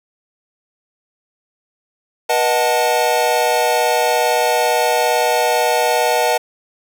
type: chord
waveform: square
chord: B dominant seventh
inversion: none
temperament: equal with one note detuned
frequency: 483.4 / 622.3 / 740 / 880 Hz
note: B4 / D#5 / F#5 / A5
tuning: -37 / 0 / 0 / 0 cents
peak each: -20 dBFS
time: 2.29-6.38 s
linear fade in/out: 10 ms
effects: none